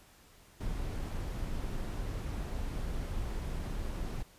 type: noise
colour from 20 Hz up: brown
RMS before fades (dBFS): -36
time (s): 0.6-4.23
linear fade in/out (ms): 10
effects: pink hiss -60 dBFS RMS until 4.38 s + resampled to 32000 Hz